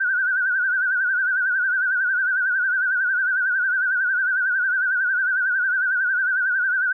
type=tone with vibrato; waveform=sine; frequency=1506 Hz; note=F#6; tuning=30 cents sharp; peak=-18 dBFS; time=0-6.93 s; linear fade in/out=10 ms; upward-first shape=triangle; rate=11 Hz; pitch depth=110 cents each way; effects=none